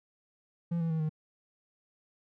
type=tone with pitch steps; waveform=triangle; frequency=170 / 164.97 / 160.09 / 155.35 Hz; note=F3 / E3 / D#3 / D#3; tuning=-46 / +2 / +50 / -2 cents; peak=-26 dBFS; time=0.71-1.094 s; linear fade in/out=10 ms; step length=96 ms; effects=none